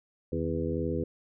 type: harmonic tone with a mistuned harmonic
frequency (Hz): 82.41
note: E2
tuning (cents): 0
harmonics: 1 / 2 / 3 / 4 / 5 / 6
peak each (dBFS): -35 / -35 / -35 / -35 / -35 / -35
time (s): 0.32-1.04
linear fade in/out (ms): 5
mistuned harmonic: 2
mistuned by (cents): -98
effects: none